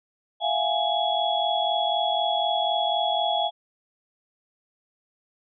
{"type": "tone cluster", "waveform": "sine", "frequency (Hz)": [670, 714, 833, 3357], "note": ["E5", "F5", "G#5", "G#7"], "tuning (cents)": [28, 38, 5, 18], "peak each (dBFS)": -27, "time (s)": [0.4, 3.51], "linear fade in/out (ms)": 50, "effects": []}